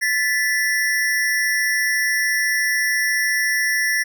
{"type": "ring-modulated tone", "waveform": "square", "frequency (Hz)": 1864.7, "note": "A#6", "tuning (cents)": 0, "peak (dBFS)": -15, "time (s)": [0.01, 4.04], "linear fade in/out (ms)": 20, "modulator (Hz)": 117, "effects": []}